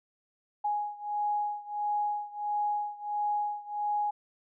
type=beating tone pair; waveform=sine; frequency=830.6 / 832.1 Hz; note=G#5 / G#5; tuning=0 / +3 cents; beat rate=1.5 Hz; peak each=-31 / -33 dBFS; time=0.64-4.11 s; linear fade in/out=10 ms; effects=none